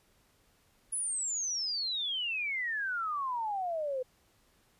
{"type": "exponential sweep", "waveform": "sine", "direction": "down", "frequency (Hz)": [10490, 498.8], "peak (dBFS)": -31, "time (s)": [0.92, 4.03], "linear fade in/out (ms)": 10, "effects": ["pink hiss -68 dBFS RMS until 4.79 s", "resampled to 32000 Hz"]}